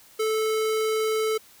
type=tone; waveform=square; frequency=437.1 Hz; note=A4; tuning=11 cents flat; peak=-23 dBFS; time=0.19-1.38 s; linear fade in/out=10 ms; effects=white hiss -53 dBFS RMS until 1.6 s